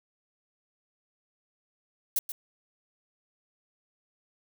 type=noise with echo; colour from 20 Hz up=violet; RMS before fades=-26 dBFS; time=2.16-2.19 s; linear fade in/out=2 ms; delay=130 ms; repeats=1; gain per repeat=-10 dB; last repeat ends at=2.32 s; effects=none